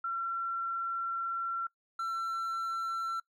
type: tone pair in turn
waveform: sine / triangle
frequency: 1359 / 1347.3 Hz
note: F6 / E6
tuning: -48 / +37 cents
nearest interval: unison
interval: 15 cents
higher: first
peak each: -31 / -30 dBFS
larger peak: second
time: 0.04-1.67 / 1.99-3.2 s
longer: first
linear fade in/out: 5 ms
effects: noise-tail reverb RT60 0.1 s tail -21 dB re dry